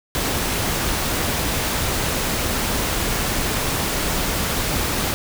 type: noise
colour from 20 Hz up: pink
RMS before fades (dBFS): -22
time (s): 0.15-5.14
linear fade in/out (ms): 0
effects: none